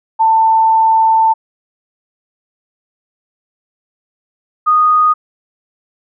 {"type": "tone pair in turn", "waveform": "sine", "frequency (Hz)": [891, 1237.4], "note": ["A5", "D#6"], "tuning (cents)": [22, -10], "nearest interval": "tritone", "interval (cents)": 568, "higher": "second", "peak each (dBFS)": -7, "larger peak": "neither", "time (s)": [[0.19, 1.34], [4.66, 5.14]], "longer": "first", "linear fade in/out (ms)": 20, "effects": []}